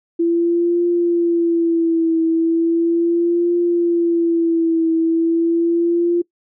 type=tone with vibrato; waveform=sine; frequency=336.5 Hz; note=E4; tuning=36 cents sharp; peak=-13 dBFS; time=0.19-6.22 s; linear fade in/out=10 ms; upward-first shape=triangle; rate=0.37 Hz; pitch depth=57 cents each way; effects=noise-tail reverb RT60 0.1 s tail -22 dB re dry